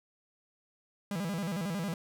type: tone with vibrato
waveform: 45% pulse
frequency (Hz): 182.3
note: F#3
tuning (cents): -25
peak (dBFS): -32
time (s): 1.11-1.94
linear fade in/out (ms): 2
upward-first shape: square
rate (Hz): 11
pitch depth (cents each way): 180
effects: none